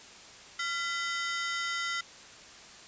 sawtooth ring-modulated tone, 1693 Hz, G#6, 33 cents sharp, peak -24 dBFS, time 0.59-2.01 s, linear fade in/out 5 ms, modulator 313 Hz, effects white hiss -50 dBFS RMS until 2.87 s + resampled to 16000 Hz

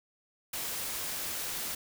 white noise, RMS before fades -36 dBFS, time 0.53-1.75 s, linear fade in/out 5 ms, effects none

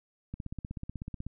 click train, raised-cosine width 5 ms, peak -25 dBFS, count 16, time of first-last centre 0.34-1.266 s, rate 16.2 Hz, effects none

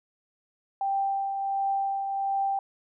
sine tone with tremolo, 786 Hz, G5, 4 cents sharp, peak -23 dBFS, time 0.81-2.59 s, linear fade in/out 2 ms, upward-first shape triangle, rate 1.4 Hz, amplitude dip 45%, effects none

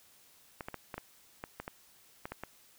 clicks, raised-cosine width 0.5 ms, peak -24 dBFS, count 11, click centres 0.608 / 0.685 / 0.743 / 0.942 / 0.98 / 1.439 / 1.6 / 1.679 / 2.255 / 2.32 / 2.436 s, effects white hiss -62 dBFS RMS until 2.78 s

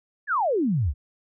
sine exponential sweep, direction down, 1790 to 61 Hz, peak -20 dBFS, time 0.27-0.94 s, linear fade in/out 50 ms, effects none

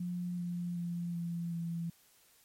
sine tone with pitch steps, 177.1 / 174.86 / 172.66 / 170.48 / 168.32 Hz, F3 / F3 / F3 / F3 / E3, +24 / +2 / -19 / -41 / +36 cents, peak -34 dBFS, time 0-1.9 s, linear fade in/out 5 ms, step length 380 ms, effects white hiss -65 dBFS RMS until 2.44 s + MP3 64 kbps

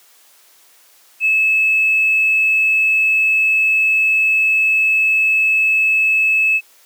triangle tone with tanh clipping, 2600 Hz, E7, 24 cents flat, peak -11 dBFS, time 1.2-6.61 s, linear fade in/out 50 ms, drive 1 dB, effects white hiss -50 dBFS RMS until 6.85 s + high-pass 400 Hz 12 dB/octave

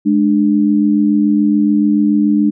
sine tone pair together, 210 / 297 Hz, G#3 / D4, +19 / +20 cents, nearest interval tritone, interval 601 cents, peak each -12 dBFS, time 0.05-2.51 s, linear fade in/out 20 ms, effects none

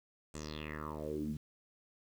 10% pulse tone with low-pass filter sweep, 76.3 Hz, D#2, 33 cents flat, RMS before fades -41 dBFS, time 0.34-1.37 s, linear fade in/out 5 ms, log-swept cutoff 8200 to 170 Hz, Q 5.5, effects 10-bit

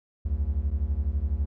triangle beating tone pair, 64.9 / 76.9 Hz, C2 / D#2, -13 / -20 cents, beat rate 12 Hz, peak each -25 dBFS, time 0.25-1.46 s, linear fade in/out 10 ms, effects none

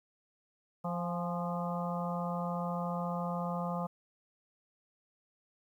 harmonic tone with a mistuned harmonic, 174.61 Hz, F3, in tune, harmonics 1 / 3 / 4 / 5 / 6 / 7, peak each -35 / -40 / -41 / -42 / -43 / -43 dBFS, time 0.84-3.87 s, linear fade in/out 10 ms, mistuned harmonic 5, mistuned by -47 cents, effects 11-bit

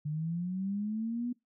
sine linear sweep, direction up, 146.83 to 246.9 Hz, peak -31 dBFS, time 0.05-1.33 s, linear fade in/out 10 ms, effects noise-tail reverb RT60 0.2 s tail -22 dB re dry

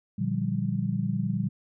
sine chord, G minor seventh, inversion first, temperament just, 117.6 / 147 / 176.4 / 196 Hz, Bb2 / D3 / F3 / G3, +16 / +2 / +18 / 0 cents, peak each -31 / -32 / -31 / -29 dBFS, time 0.18-1.49 s, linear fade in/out 10 ms, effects none

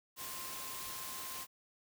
sine tone in noise, 1053 Hz, C6, 11 cents sharp, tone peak -50 dBFS, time 0.16-1.47 s, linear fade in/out 50 ms, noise white, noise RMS -44 dBFS, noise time 0.16-1.47 s, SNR -9 dB, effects none

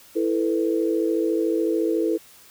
sine chord, E suspended fourth, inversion none, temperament equal, 329.6 / 440 / 493.9 Hz, E4 / A4 / B4, 0 / 0 / 0 cents, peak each -22 / -24 / -27 dBFS, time 0.15-2.18 s, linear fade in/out 20 ms, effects white hiss -50 dBFS RMS until 2.5 s

